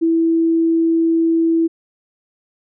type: tone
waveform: sine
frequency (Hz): 329.2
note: E4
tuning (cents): -2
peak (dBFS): -12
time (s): 0.01-1.68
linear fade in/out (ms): 20
effects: none